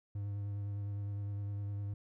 triangle tone with vibrato, 101.3 Hz, G#2, 43 cents flat, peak -34 dBFS, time 0.15-1.94 s, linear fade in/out 5 ms, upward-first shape sine, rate 9.8 Hz, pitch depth 18 cents each way, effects none

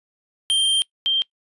square / sine tone pair in turn, 3163 / 3163 Hz, G7 / G7, +15 / +15 cents, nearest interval unison, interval 0 cents, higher neither, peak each -16 dBFS, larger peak neither, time 0.5-0.82 / 1.06-1.22 s, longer first, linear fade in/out 0 ms, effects noise-tail reverb RT60 0.1 s tail -22 dB re dry + resampled to 24000 Hz

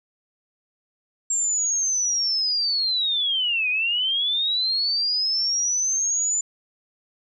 sine linear two-way sweep, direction down then up, 7459 to 2449 to 7100 Hz, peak -20 dBFS, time 1.3-6.41 s, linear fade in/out 5 ms, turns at 3.69 s, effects none

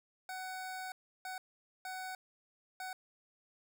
25% pulse tone bursts at uneven times, 748 Hz, F#5, 19 cents sharp, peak -37 dBFS, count 4, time 0.29-0.92 / 1.25-1.38 / 1.85-2.15 / 2.8-2.93 s, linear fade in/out 2 ms, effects none

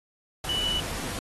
sine tone in noise, 2960 Hz, F#7, in tune, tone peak -25 dBFS, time 0.49-0.8 s, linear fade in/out 2 ms, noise pink, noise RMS -34 dBFS, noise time 0.44-1.19 s, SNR +6 dB, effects AAC 32 kbps

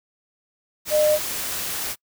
sine tone in noise, 607 Hz, D#5, 43 cents flat, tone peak -15 dBFS, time 0.9-1.19 s, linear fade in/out 50 ms, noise white, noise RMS -28 dBFS, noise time 0.85-1.96 s, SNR +10 dB, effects noise-tail reverb RT60 0.1 s tail -26 dB re dry

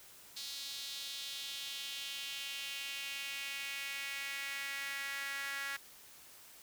sawtooth tone with high-pass filter sweep, 277.2 Hz, C#4, in tune, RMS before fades -42 dBFS, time 0.36-5.77 s, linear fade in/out 10 ms, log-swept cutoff 4100 to 1700 Hz, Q 2.9, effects white hiss -57 dBFS RMS until 6.62 s

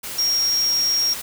sine tone in noise, 5588 Hz, F8, in tune, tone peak -17 dBFS, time 0.18-1.14 s, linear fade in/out 10 ms, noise white, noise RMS -31 dBFS, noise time 0.03-1.22 s, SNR +11 dB, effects none

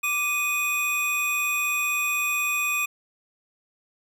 square tone pair together, 1174.7 / 2489 Hz, D6 / D#7, 0 / 0 cents, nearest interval octave + minor second, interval 1300 cents, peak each -32 / -24 dBFS, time 0.03-2.86 s, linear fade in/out 10 ms, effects none

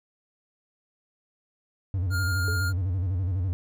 triangle tone with vibrato, 91.8 Hz, F#2, 13 cents flat, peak -22 dBFS, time 1.94-3.53 s, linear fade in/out 0 ms, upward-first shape square, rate 12 Hz, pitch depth 98 cents each way
square tone, 1410 Hz, F6, 16 cents sharp, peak -29 dBFS, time 2.1-2.73 s, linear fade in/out 50 ms
sine tone with exponential decay, 430 Hz, A4, 40 cents flat, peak -30 dBFS, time 2.48-2.69 s, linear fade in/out 0 ms, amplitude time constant 44 ms
effects none

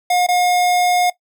square tone with dropouts, 717 Hz, F5, 45 cents sharp, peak -14 dBFS, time 0.1-1.1 s, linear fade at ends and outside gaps 5 ms, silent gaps 0.266-0.286 s, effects noise-tail reverb RT60 0.1 s tail -17 dB re dry

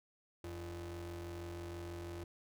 45% pulse ring-modulated tone, 128.6 Hz, C3, 30 cents flat, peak -40 dBFS, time 0.44-2.24 s, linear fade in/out 2 ms, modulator 216 Hz, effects none

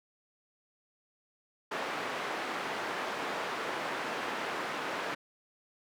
white band-pass noise, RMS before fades -36 dBFS, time 1.71-5.15 s, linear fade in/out 10 ms, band 270 to 1600 Hz, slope 12 dB/octave, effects none

